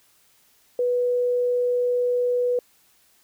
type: tone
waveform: sine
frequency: 491.3 Hz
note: B4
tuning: 9 cents flat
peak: -19 dBFS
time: 0.79-2.59 s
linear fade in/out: 2 ms
effects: white hiss -60 dBFS RMS until 3.23 s